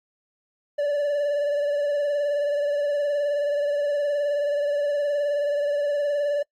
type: tone with vibrato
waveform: triangle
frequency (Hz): 579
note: D5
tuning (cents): -25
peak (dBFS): -19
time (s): 0.78-6.43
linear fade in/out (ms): 10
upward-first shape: triangle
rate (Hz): 19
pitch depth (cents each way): 41
effects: noise-tail reverb RT60 0.1 s tail -25 dB re dry + AAC 48 kbps